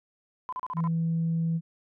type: tone bursts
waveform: sine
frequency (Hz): 1014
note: B5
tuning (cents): +45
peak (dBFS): -30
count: 6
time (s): 0.49-0.875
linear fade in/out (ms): 0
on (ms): 35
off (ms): 35
type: tone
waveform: sine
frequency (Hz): 164.81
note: E3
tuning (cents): 0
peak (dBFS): -23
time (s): 0.74-1.61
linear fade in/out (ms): 50
effects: tanh soft clip ceiling -20 dBFS